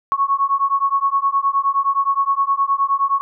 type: beating tone pair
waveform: sine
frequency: 1100 / 1109.6 Hz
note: C#6 / C#6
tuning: -14 / +1 cents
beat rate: 9.6 Hz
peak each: -18 dBFS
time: 0.12-3.21 s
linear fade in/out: 0 ms
effects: none